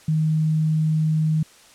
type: tone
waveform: sine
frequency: 156.6 Hz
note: D#3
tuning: 11 cents sharp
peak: -17 dBFS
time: 0.08-1.43 s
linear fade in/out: 5 ms
effects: white hiss -50 dBFS RMS until 1.74 s + low-pass 9000 Hz 12 dB/octave